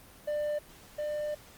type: tone pair in turn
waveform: triangle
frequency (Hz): 595 / 598.2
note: D5 / D5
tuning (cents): +22 / +32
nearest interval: unison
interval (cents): 10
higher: second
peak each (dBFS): -27 / -29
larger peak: first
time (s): 0.27-0.59 / 0.98-1.35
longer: second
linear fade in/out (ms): 10
effects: pink hiss -54 dBFS RMS until 1.57 s + Opus 32 kbps